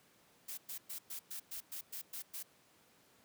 blue noise bursts, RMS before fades -44 dBFS, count 10, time 0.48-2.43 s, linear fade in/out 10 ms, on 96 ms, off 110 ms, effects pink hiss -67 dBFS RMS until 3.24 s + high-pass 150 Hz 12 dB/octave

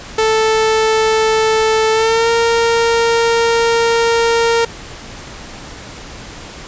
sawtooth tone with pitch glide, 440 to 462.7 Hz, A4 to A#4, 0 to -13 cents, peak -7 dBFS, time 0.18-4.65 s, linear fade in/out 5 ms, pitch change +87 cents, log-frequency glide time 1.92-2.3 s, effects pink hiss -32 dBFS RMS until 6.67 s + resampled to 16000 Hz

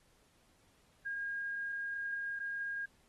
sine tone, 1624 Hz, G#6, 39 cents flat, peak -36 dBFS, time 1.05-2.86 s, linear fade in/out 10 ms, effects pink hiss -70 dBFS RMS until 3.08 s + AAC 32 kbps

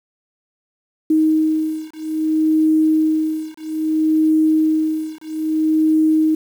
sine beating tone pair, 313.3 / 313.91 Hz, D#4 / D#4, +12 / +15 cents, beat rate 0.61 Hz, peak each -17 dBFS, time 1.1-6.35 s, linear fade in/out 5 ms, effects 7-bit

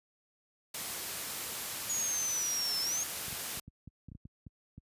white noise, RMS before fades -38 dBFS, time 0.74-3.6 s, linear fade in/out 5 ms
sine linear two-way sweep, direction down then up, 6770 to 5230 to 6640 Hz, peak -31 dBFS, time 1.89-3.04 s, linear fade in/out 10 ms, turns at 2.81 s
clicks, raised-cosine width 5 ms, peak -34 dBFS, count 11, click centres 3.282 / 3.327 / 3.574 / 3.68 / 3.876 / 4.086 / 4.118 / 4.151 / 4.254 / 4.467 / 4.78 s
effects high-pass 60 Hz 12 dB/octave + resampled to 32000 Hz

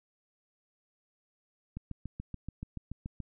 click train, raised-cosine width 5 ms, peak -26 dBFS, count 11, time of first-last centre 1.77-3.203 s, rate 6.98 Hz, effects none

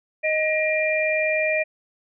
sine tone cluster, 623 / 1892 / 2393 Hz, D#5 / A#6 / D7, +2 / +25 / +32 cents, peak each -22 / -28 / -23 dBFS, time 0.23-1.64 s, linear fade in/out 20 ms, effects none

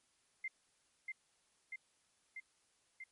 sine tone with echo, 2093 Hz, C7, in tune, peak -38 dBFS, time 0.44-0.48 s, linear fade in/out 5 ms, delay 640 ms, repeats 4, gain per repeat -2 dB, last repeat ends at 3.04 s, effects white hiss -75 dBFS RMS until 3.11 s + MP3 48 kbps

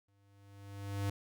square tone with exponential growth, 100 Hz, G2, 35 cents sharp, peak -32 dBFS, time 0.08-1.1 s, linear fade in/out 5 ms, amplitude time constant 220 ms, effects none

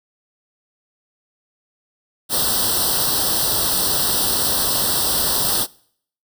white noise with comb filter, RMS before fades -19 dBFS, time 2.29-5.67 s, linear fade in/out 50 ms, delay 0.22 ms, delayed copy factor +0.95, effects noise-tail reverb RT60 0.6 s tail -23 dB re dry

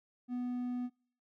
triangle tone, 246.9 Hz, B3, in tune, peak -32 dBFS, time 0.28-0.9 s, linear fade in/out 50 ms, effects noise-tail reverb RT60 0.5 s tail -26 dB re dry

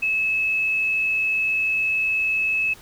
sine tone, 2593 Hz, E7, 29 cents flat, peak -19 dBFS, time 0.02-2.74 s, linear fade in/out 10 ms, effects pink hiss -47 dBFS RMS until 2.81 s

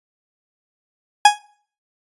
40% pulse tone with exponential decay, 830.6 Hz, G#5, in tune, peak -3 dBFS, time 1.25-1.39 s, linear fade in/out 5 ms, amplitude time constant 30 ms, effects noise-tail reverb RT60 0.5 s tail -22 dB re dry + resampled to 24000 Hz

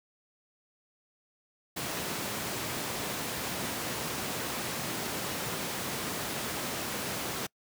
pink high-pass noise, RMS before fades -35 dBFS, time 1.76-7.47 s, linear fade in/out 10 ms, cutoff 140 Hz, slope 12 dB/octave, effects noise-tail reverb RT60 0.1 s tail -26 dB re dry

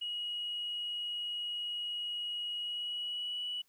sine tone with pitch glide, 2900 to 2946 Hz, F#7 to F#7, -35 to -8 cents, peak -34 dBFS, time 0.01-3.62 s, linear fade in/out 10 ms, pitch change +27 cents, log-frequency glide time 2.6-3.45 s, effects tanh soft clip ceiling -30 dBFS + white hiss -72 dBFS RMS until 3.68 s

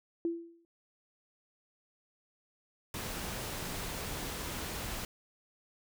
sine tone with exponential decay, 336.7 Hz, E4, 37 cents sharp, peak -27 dBFS, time 0.25-0.65 s, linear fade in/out 1 ms, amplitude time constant 85 ms
pink noise, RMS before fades -39 dBFS, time 2.94-5.05 s, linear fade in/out 2 ms
effects none

